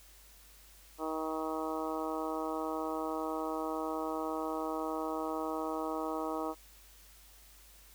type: harmonic tone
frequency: 158.2 Hz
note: D#3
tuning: 29 cents sharp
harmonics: 2 / 3 / 4 / 5 / 6 / 7 / 8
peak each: -38 / -40 / -41 / -42 / -43 / -43 / -44 dBFS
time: 0.98-6.55 s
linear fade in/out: 50 ms
effects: added 50 Hz sine -59 dBFS peak until 7.94 s + white hiss -59 dBFS RMS until 7.94 s